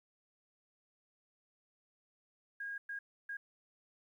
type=tone bursts at uneven times; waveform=sine; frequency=1631 Hz; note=G#6; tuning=32 cents flat; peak=-39 dBFS; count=3; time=2.6-2.78 / 2.89-2.99 / 3.29-3.37 s; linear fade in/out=5 ms; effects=12-bit